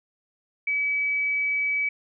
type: tone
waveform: sine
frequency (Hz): 2286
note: D7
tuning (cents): -47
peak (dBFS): -22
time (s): 0.67-1.89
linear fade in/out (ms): 5
effects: none